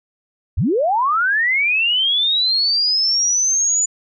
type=linear sweep; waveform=sine; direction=up; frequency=52.1 to 7010 Hz; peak=-14 dBFS; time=0.57-3.86 s; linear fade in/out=10 ms; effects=none